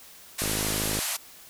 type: band-pass noise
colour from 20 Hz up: white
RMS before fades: -30 dBFS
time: 0.38-1.17 s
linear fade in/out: 10 ms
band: 570 to 13000 Hz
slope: 96 dB/octave
type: click train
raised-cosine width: 2 ms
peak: -18 dBFS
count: 31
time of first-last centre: 0.42-0.989 s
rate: 52.7 Hz
effects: white hiss -49 dBFS RMS until 1.49 s